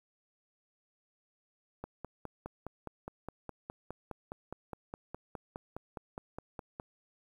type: click train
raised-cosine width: 1 ms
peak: -26 dBFS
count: 25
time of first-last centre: 1.84-6.799 s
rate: 4.84 Hz
effects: 10-bit